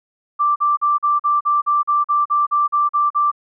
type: tone bursts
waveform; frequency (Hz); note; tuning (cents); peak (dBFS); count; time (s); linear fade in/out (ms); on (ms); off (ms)
sine; 1174.7; D6; 0; -13; 14; 0.39-3.316; 20; 170; 42
effects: none